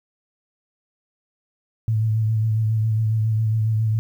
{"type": "tone with vibrato", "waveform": "sine", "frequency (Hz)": 110, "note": "A2", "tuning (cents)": 0, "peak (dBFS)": -17, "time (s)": [1.88, 3.99], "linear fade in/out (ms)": 0, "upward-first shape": "sine", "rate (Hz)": 7.3, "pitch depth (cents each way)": 32, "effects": ["9-bit"]}